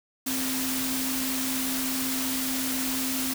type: tone in noise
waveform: sine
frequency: 261.6 Hz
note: C4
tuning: in tune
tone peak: -30 dBFS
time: 0.26-3.34 s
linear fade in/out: 10 ms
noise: white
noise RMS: -30 dBFS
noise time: 0.26-3.34 s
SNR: -3 dB
effects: none